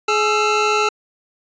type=tone pair together; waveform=25% pulse; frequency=422.3 / 1340 Hz; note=G#4 / E6; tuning=+29 / +28 cents; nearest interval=octave + minor sixth; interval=1999 cents; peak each=-14 dBFS; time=0.08-0.89 s; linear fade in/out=5 ms; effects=resampled to 16000 Hz